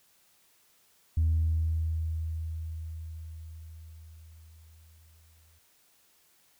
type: tone with exponential decay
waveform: sine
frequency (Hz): 80.4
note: E2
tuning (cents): -43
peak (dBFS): -20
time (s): 1.17-5.59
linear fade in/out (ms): 5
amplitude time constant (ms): 960
effects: tanh soft clip ceiling -19 dBFS + white hiss -65 dBFS RMS until 6.59 s